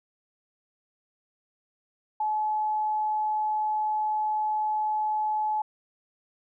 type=tone; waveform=sine; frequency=856 Hz; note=A5; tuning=48 cents flat; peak=-24 dBFS; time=2.2-5.62 s; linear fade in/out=5 ms; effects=none